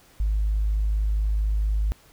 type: tone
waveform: sine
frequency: 52.2 Hz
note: G#1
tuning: 10 cents sharp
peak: -19 dBFS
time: 0.2-1.92 s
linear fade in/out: 0 ms
effects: tanh soft clip ceiling -16 dBFS + pink hiss -55 dBFS RMS until 2.12 s